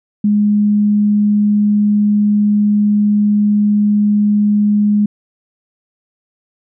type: tone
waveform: sine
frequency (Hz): 207.7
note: G#3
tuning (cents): 0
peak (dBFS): -9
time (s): 0.24-5.06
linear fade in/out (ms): 5
effects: none